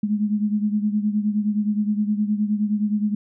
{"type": "beating tone pair", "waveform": "sine", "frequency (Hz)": [207.7, 217.3], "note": ["G#3", "A3"], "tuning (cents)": [0, -21], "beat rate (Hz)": 9.6, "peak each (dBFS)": [-20, -25], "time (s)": [0.03, 3.15], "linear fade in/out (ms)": 5, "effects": []}